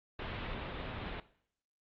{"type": "low-pass noise", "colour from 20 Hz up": "pink", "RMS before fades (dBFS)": -41, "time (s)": [0.19, 1.2], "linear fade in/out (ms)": 2, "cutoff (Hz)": 3700, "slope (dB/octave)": 48, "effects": ["noise-tail reverb RT60 0.6 s tail -17 dB re dry", "Opus 48 kbps"]}